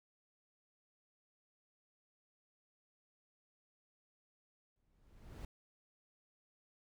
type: noise with exponential growth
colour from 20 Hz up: brown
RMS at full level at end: -44 dBFS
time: 4.76-5.45 s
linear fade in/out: 2 ms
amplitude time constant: 150 ms
effects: none